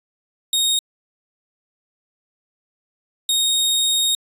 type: tone pair in turn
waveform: sawtooth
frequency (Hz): 3729 / 3729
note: A#7 / A#7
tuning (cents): 0 / 0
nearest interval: unison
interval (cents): 0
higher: neither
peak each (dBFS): -13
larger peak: neither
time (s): 0.53-0.79 / 3.29-4.15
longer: second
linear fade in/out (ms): 2
effects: resampled to 32000 Hz